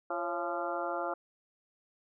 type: harmonic tone with a mistuned harmonic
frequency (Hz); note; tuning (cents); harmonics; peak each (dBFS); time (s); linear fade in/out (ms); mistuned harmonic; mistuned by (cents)
172.1; F3; -25; 2 / 3 / 4 / 5 / 6 / 7 / 8; -40 / -38 / -37 / -40 / -45 / -41 / -40; 0.1-1.14; 5; 3; +90
effects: none